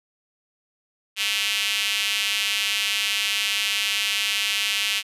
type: tone with high-pass filter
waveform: square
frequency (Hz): 102.4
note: G#2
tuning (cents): -24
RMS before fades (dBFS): -24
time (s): 1.16-5.03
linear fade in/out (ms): 50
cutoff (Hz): 2800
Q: 3.1
effects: resampled to 32000 Hz